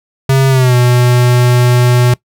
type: tone with pitch glide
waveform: square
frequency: 134.3 to 123.15 Hz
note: C3 to B2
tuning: +46 to -5 cents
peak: -7 dBFS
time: 0.29-2.14 s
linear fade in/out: 5 ms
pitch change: -151 cents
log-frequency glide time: 0.49-0.75 s
effects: noise-tail reverb RT60 0.1 s tail -21 dB re dry